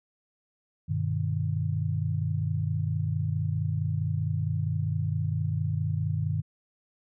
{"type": "chord", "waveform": "sine", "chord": "G augmented", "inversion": "none", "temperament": "just", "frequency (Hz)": [98, 122.5, 153.12], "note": ["G2", "B2", "D#3"], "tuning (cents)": [0, -14, -27], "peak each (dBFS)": [-29, -32, -29], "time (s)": [0.88, 6.42], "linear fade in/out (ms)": 20, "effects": []}